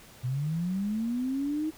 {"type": "linear sweep", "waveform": "sine", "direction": "up", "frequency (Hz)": [120.3, 317.6], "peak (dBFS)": -27, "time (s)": [0.23, 1.71], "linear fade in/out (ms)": 20, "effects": ["pink hiss -52 dBFS RMS until 1.77 s"]}